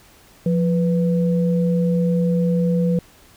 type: tone pair together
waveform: sine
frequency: 174.61 / 493.9 Hz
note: F3 / B4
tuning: 0 / 0 cents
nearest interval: octave + tritone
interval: 1800 cents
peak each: -16 / -23 dBFS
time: 0.46-2.99 s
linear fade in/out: 2 ms
effects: pink hiss -50 dBFS RMS until 3.36 s